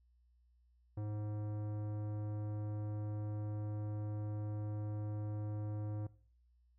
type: tone with tanh clipping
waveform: sine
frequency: 105.3 Hz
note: G#2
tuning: 24 cents sharp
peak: -40 dBFS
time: 0.97-6.07 s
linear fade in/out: 5 ms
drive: 16 dB
effects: noise-tail reverb RT60 0.5 s tail -20 dB re dry + added 60 Hz sine -67 dBFS peak until 6.78 s